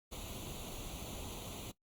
pink noise with comb filter, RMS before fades -45 dBFS, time 0.11-1.72 s, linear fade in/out 20 ms, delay 0.29 ms, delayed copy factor +0.8, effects noise-tail reverb RT60 0.1 s tail -18 dB re dry + Opus 48 kbps

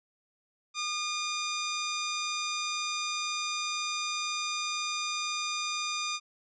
10% pulse tone, 1214 Hz, D#6, 43 cents flat, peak -22 dBFS, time 0.74-6.2 s, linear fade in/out 50 ms, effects resampled to 16000 Hz

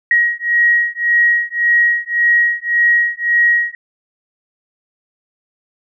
sine beating tone pair, 1894 / 1895.8 Hz, A#6 / A#6, +27 / +29 cents, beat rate 1.8 Hz, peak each -14 dBFS, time 0.11-3.75 s, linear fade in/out 2 ms, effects none

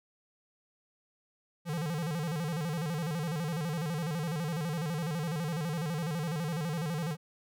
square tone with vibrato, 160 Hz, D#3, 49 cents sharp, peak -32 dBFS, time 1.65-7.17 s, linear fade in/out 50 ms, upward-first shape square, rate 12 Hz, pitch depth 130 cents each way, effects none

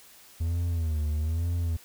triangle tone with vibrato, 80.6 Hz, E2, 38 cents flat, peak -23 dBFS, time 0.4-1.77 s, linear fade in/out 10 ms, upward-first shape sine, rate 1.1 Hz, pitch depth 120 cents each way, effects white hiss -53 dBFS RMS until 1.84 s

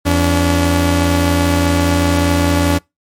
sawtooth tone pair together, 85 / 285.9 Hz, F2 / D4, -46 / -46 cents, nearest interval octave + major sixth, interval 2100 cents, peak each -10 dBFS, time 0.05-2.79 s, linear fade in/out 20 ms, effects noise-tail reverb RT60 0.2 s tail -25 dB re dry + MP3 64 kbps

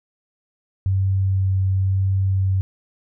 sine tone with vibrato, 95.7 Hz, G2, 41 cents flat, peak -16 dBFS, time 0.86-2.61 s, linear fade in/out 0 ms, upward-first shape sine, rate 0.99 Hz, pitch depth 9 cents each way, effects none

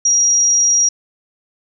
sine tone, 5710 Hz, F8, 37 cents sharp, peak -10 dBFS, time 0.05-0.89 s, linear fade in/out 5 ms, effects none

